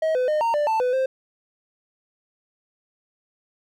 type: tone with pitch steps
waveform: triangle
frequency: 636 / 505 / 610 / 922 / 591 / 885 / 500 / 525 Hz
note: D#5 / B4 / D#5 / A#5 / D5 / A5 / B4 / C5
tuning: +38 / +39 / -34 / -19 / +11 / +10 / +21 / +6 cents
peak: -17 dBFS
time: 0.02-1.06 s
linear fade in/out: 5 ms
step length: 130 ms
effects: none